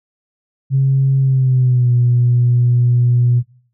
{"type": "tone with pitch glide", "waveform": "sine", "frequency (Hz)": [135, 121.67], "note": ["C#3", "B2"], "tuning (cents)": [-45, -25], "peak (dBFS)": -9, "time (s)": [0.7, 3.43], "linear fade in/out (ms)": 50, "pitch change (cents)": -180, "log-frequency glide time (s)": [1.19, 1.92], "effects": ["noise-tail reverb RT60 0.5 s tail -20 dB re dry", "tanh soft clip ceiling -5 dBFS"]}